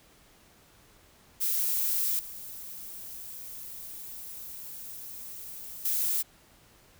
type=noise with level steps; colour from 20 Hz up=violet; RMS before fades=-28 / -42 / -28 dBFS; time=1.4-6.23 s; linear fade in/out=20 ms; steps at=2.19 / 5.85 s; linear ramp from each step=2 ms; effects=pink hiss -59 dBFS RMS until 6.99 s